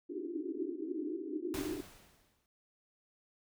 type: band-pass noise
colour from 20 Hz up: pink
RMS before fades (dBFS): -39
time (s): 0.09-1.81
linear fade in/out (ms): 10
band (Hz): 280 to 390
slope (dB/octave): 96
type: noise with exponential decay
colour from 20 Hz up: pink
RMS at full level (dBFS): -40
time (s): 1.54-2.46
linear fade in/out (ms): 1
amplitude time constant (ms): 200
effects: none